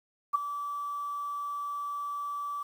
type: tone with ADSR envelope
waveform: sine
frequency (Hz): 1156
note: D6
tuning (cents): -28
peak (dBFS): -19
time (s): 0.33-2.63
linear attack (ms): 21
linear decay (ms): 10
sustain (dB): -13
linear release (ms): 6
effects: 9-bit